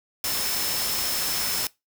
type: tone in noise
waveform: sine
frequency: 5274 Hz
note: E8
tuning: in tune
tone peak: -31 dBFS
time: 0.24-1.67 s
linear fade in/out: 2 ms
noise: white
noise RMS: -27 dBFS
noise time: 0.24-1.67 s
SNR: -7 dB
effects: noise-tail reverb RT60 0.2 s tail -21 dB re dry